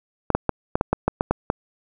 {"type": "clicks", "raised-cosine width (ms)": 1, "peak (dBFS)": -4, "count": 10, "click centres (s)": [0.303, 0.35, 0.493, 0.755, 0.811, 0.93, 1.08, 1.209, 1.31, 1.501], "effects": []}